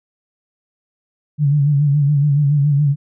sine tone with vibrato, 144.4 Hz, D3, 29 cents flat, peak -11 dBFS, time 1.38-2.96 s, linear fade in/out 50 ms, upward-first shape sine, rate 7.1 Hz, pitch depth 66 cents each way, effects none

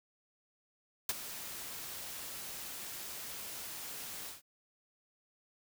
white noise with ADSR envelope, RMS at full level -30 dBFS, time 1.09-4.42 s, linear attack 3 ms, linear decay 29 ms, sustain -14 dB, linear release 150 ms, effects none

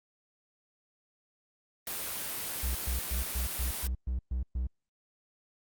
white noise, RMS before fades -36 dBFS, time 1.87-3.87 s, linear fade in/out 2 ms
triangle tone bursts, 62.4 Hz, B1, 19 cents sharp, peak -27 dBFS, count 9, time 2.63-4.67 s, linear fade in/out 5 ms, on 120 ms, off 120 ms
effects Opus 32 kbps

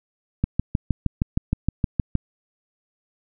click train, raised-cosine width 5 ms, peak -7 dBFS, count 12, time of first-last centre 0.44-2.153 s, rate 6.42 Hz, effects none

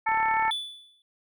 harmonic tone, 443.2 Hz, A4, 13 cents sharp, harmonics 2 / 3 / 4 / 5, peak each -23 / -32 / -31 / -31 dBFS, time 0.06-0.51 s, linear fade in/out 10 ms
click train, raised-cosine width 0.5 ms, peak -23 dBFS, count 15, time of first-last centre 0.09-0.48 s, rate 35.9 Hz
triangle tone with exponential decay, 3469 Hz, A7, 25 cents flat, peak -23 dBFS, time 0.51-1.02 s, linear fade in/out 1 ms, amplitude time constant 110 ms
effects none

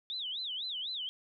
sine tone with vibrato, 3462 Hz, A7, 29 cents flat, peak -35 dBFS, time 0.1-1.09 s, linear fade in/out 0 ms, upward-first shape sine, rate 4 Hz, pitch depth 280 cents each way, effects none

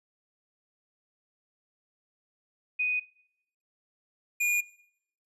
sine / square tone pair in turn, 2489 / 2434 Hz, D#7 / D#7, 0 / -39 cents, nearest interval unison, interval 39 cents, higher first, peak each -25 dBFS, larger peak neither, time 2.79-3 / 4.4-4.61 s, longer neither, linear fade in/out 10 ms, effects noise-tail reverb RT60 0.7 s tail -20 dB re dry + resampled to 32000 Hz

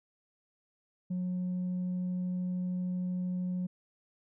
triangle tone with tanh clipping, 181.3 Hz, F#3, 35 cents flat, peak -31 dBFS, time 1.1-3.67 s, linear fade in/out 10 ms, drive 6 dB, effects none

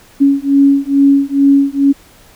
sine beating tone pair, 277.2 / 279.5 Hz, C#4 / C#4, 0 / +14 cents, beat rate 2.3 Hz, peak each -10 dBFS, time 0.2-1.93 s, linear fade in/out 20 ms, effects pink hiss -44 dBFS RMS until 2.35 s

